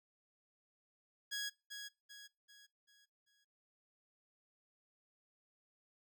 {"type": "tone with echo", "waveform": "15% pulse", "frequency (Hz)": 1661.2, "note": "G#6", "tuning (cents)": 0, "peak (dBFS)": -32, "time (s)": [1.31, 1.5], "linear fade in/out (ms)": 20, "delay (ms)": 390, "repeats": 5, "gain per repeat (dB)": -7, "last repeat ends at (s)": 3.45, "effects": ["noise-tail reverb RT60 0.3 s tail -24 dB re dry"]}